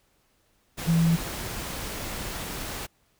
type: tone in noise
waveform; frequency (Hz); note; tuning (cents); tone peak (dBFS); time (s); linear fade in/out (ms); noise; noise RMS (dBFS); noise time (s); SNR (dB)
sine; 165.9; E3; +11; -18; 0.87-1.17; 20; pink; -34; 0.77-2.87; +13
effects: pink hiss -67 dBFS RMS until 3.19 s